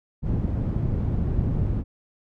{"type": "low-pass noise", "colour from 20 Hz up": "white", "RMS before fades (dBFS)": -24, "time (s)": [0.22, 1.84], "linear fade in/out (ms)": 50, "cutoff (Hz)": 130, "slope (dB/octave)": 12, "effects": []}